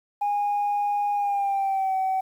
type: tone with pitch glide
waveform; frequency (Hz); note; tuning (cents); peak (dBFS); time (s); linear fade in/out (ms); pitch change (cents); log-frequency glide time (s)
sine; 820 to 760.7; G#5 to F#5; -22 to +48; -20; 0.21-2.21; 10; -130; 1.14-1.95
effects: tanh soft clip ceiling -19 dBFS + 9-bit